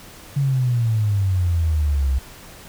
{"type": "exponential sweep", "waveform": "sine", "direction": "down", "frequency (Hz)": [142.7, 64.2], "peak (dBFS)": -16, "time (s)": [0.36, 2.19], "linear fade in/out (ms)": 10, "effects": ["pink hiss -42 dBFS RMS until 2.68 s"]}